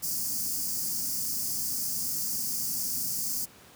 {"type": "band-stop noise", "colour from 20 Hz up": "white", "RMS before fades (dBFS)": -31, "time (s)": [0.02, 3.46], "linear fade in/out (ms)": 20, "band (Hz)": [290, 4600], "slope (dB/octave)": 96, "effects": ["pink hiss -53 dBFS RMS until 3.75 s", "high-pass 100 Hz 12 dB/octave"]}